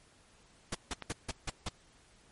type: noise bursts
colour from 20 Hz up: pink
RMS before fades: -35 dBFS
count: 6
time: 0.72-1.688 s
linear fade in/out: 5 ms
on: 28 ms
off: 160 ms
type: click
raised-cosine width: 0.3 ms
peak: -23 dBFS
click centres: 1.023 s
effects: pink hiss -63 dBFS RMS until 2.31 s + MP3 48 kbps